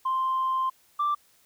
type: tone pair in turn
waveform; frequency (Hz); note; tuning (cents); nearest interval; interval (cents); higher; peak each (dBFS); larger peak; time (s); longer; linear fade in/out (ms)
sine; 1046.5 / 1175.5; C6 / D6; 0 / +1; major second; 201; second; -22 / -21; second; 0.05-0.7 / 0.99-1.15; first; 10
effects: tanh soft clip ceiling -20 dBFS + white hiss -62 dBFS RMS until 1.45 s